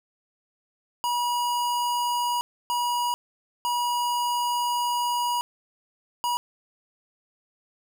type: tone bursts at uneven times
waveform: square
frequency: 966 Hz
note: B5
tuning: 39 cents flat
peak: -24 dBFS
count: 4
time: 1.04-2.41 / 2.7-3.14 / 3.65-5.41 / 6.24-6.37 s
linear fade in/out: 0 ms
effects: none